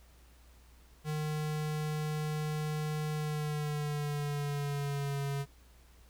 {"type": "tone with pitch glide", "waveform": "square", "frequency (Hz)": [152.7, 140.03], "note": ["D#3", "C#3"], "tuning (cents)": [-32, 18], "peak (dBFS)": -33, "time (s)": [1.04, 5.46], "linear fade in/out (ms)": 50, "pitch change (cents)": -150, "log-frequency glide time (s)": [3.13, 5.19], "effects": ["added 60 Hz sine -57 dBFS peak until 6.09 s", "pink hiss -64 dBFS RMS until 6.09 s"]}